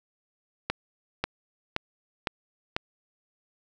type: accelerating click train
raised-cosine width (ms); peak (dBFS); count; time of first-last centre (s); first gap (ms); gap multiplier
0.3; -10; 5; 0.7-2.765; 540; 0.97
effects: none